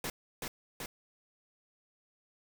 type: noise with echo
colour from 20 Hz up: pink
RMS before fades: -37 dBFS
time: 0.04-0.1 s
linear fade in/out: 2 ms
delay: 380 ms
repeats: 2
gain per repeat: -2 dB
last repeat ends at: 0.86 s
effects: none